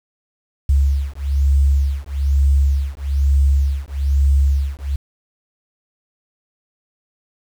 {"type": "beating tone pair", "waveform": "sine", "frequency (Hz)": [68.8, 69.9], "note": ["C#2", "C#2"], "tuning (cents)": [-12, 15], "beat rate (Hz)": 1.1, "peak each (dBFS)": [-16, -16], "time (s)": [0.69, 4.96], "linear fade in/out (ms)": 5, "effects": ["7-bit"]}